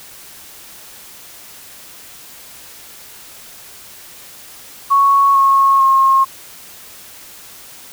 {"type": "tone with pitch steps", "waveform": "sine", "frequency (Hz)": [1108.7, 1092.2, 1075.9], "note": ["C#6", "C#6", "C6"], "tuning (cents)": [0, -26, 48], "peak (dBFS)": -8, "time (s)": [4.9, 6.25], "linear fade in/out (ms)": 20, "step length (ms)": 450, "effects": ["white hiss -38 dBFS RMS until 7.92 s"]}